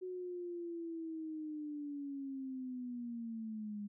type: linear sweep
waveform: sine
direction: down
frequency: 370 to 203.1 Hz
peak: -40 dBFS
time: 0.01-3.88 s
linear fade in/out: 20 ms
effects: none